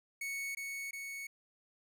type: tone with echo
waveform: 45% pulse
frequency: 2217 Hz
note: C#7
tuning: in tune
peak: -37 dBFS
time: 0.21-0.55 s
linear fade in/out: 5 ms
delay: 360 ms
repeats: 2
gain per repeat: -2 dB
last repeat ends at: 1.27 s
effects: none